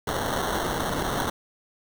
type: noise with sample-and-hold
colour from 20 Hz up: white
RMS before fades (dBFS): -27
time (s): 0.07-1.3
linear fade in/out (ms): 5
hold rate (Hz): 2450
effects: none